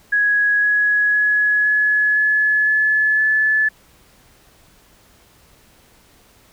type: tone with pitch steps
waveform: sine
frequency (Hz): 1667 / 1677.6 / 1688.3 / 1699.1 / 1709.9 / 1720.8 / 1731.8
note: G#6 / G#6 / G#6 / G#6 / A6 / A6 / A6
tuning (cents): +6 / +17 / +28 / +39 / -50 / -39 / -28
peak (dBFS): -13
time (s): 0.12-3.69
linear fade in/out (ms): 10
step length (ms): 510
effects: pink hiss -52 dBFS RMS until 6.52 s